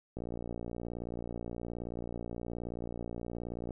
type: click train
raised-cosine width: 2 ms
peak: -26 dBFS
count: 209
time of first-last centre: 0.17-3.707 s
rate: 58.8 Hz
effects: none